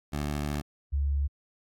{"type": "tone pair in turn", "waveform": ["15% pulse", "sine"], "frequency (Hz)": [73.42, 70.5], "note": ["D2", "C#2"], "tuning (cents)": [0, 30], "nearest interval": "minor second", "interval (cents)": 70, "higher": "first", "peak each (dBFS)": [-23, -24], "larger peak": "first", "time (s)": [[0.12, 0.62], [0.92, 1.28]], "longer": "first", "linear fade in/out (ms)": 20, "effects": ["AAC 48 kbps"]}